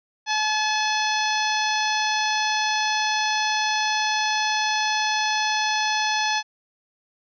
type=harmonic tone; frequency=858 Hz; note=A5; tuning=44 cents flat; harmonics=1 / 2 / 3 / 4 / 5 / 6 / 7; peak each=-24 / -27 / -29 / -30 / -31 / -32 / -32 dBFS; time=0.26-6.43 s; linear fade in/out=50 ms; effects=none